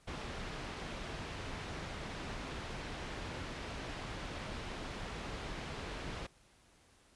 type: low-pass noise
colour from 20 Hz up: pink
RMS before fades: -43 dBFS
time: 0.07-6.27 s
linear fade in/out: 10 ms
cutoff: 3900 Hz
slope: 12 dB/octave
effects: pink hiss -66 dBFS RMS until 7.15 s + resampled to 24000 Hz

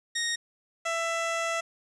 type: tone pair in turn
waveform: 15% pulse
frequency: 1864.7 / 665 Hz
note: A#6 / E5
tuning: 0 / +15 cents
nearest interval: octave + tritone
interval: 1785 cents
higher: first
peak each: -21 dBFS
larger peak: neither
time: 0.15-0.36 / 0.85-1.61 s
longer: second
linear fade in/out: 10 ms
effects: resampled to 22050 Hz + 9-bit

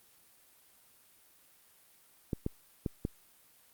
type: clicks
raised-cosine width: 3 ms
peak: -19 dBFS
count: 4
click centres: 2.332 / 2.464 / 2.862 / 3.051 s
effects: white hiss -63 dBFS RMS until 3.73 s + Opus 32 kbps

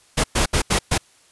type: noise bursts at uneven times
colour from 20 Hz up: pink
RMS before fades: -18 dBFS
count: 5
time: 0.17-0.24 / 0.35-0.46 / 0.53-0.62 / 0.7-0.79 / 0.91-0.98 s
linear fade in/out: 10 ms
effects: white hiss -55 dBFS RMS until 1.31 s + resampled to 24000 Hz

